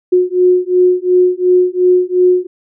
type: beating tone pair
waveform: sine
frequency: 361.4 / 364.2 Hz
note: F#4 / F#4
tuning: -41 / -27 cents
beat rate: 2.8 Hz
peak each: -11 dBFS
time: 0.12-2.47 s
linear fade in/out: 10 ms
effects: none